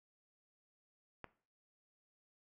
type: click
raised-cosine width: 0.5 ms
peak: -30 dBFS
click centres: 1.243 s
effects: noise-tail reverb RT60 0.4 s tail -17 dB re dry